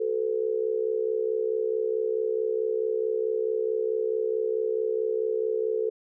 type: tone with amplitude modulation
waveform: sine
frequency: 440 Hz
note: A4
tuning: in tune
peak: -20 dBFS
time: 0-5.9 s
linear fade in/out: 10 ms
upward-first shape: sine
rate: 64.6 Hz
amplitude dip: 85%
effects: none